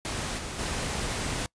pink noise with level steps, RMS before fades -32 / -36 / -31 dBFS, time 0.05-1.46 s, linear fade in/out 0 ms, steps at 0.37 / 0.58 s, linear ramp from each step 20 ms, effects noise-tail reverb RT60 0.1 s tail -24 dB re dry + resampled to 22050 Hz

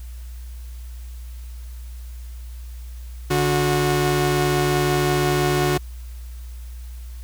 sawtooth tone pair together, 144.6 / 364.4 Hz, D3 / F#4, -27 / -26 cents, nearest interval octave + major third, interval 1601 cents, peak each -17 / -16 dBFS, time 3.3-5.78 s, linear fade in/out 10 ms, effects added 60 Hz sine -32 dBFS peak until 7.23 s + white hiss -51 dBFS RMS until 7.23 s

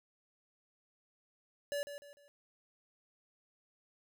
square tone with echo, 574 Hz, D5, 40 cents flat, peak -35 dBFS, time 1.72-1.83 s, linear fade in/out 0 ms, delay 150 ms, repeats 3, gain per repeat -9 dB, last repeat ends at 2.28 s, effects none

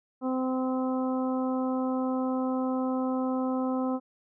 harmonic tone, 258.3 Hz, C4, 22 cents flat, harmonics 1 / 2 / 3 / 4 / 5, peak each -27 / -33 / -37 / -39 / -41 dBFS, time 0.21-4 s, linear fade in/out 50 ms, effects none

